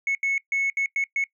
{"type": "tone bursts at uneven times", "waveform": "sine", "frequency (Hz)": 2199, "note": "C#7", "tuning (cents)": -14, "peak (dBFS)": -19, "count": 6, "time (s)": [[0.07, 0.15], [0.23, 0.38], [0.52, 0.7], [0.77, 0.86], [0.96, 1.04], [1.16, 1.24]], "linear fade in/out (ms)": 2, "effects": ["noise-tail reverb RT60 0.1 s tail -23 dB re dry", "tanh soft clip ceiling -19 dBFS"]}